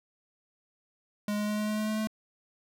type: tone with pitch steps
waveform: square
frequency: 207.7 / 209 / 210.4 / 211.7 / 213 / 214.4 / 215.8 / 217.1 Hz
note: G#3 / G#3 / G#3 / G#3 / G#3 / A3 / A3 / A3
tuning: 0 / +11 / +23 / +33 / +44 / -45 / -33 / -23 cents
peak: -29 dBFS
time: 1.28-2.072 s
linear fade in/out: 2 ms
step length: 99 ms
effects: 11-bit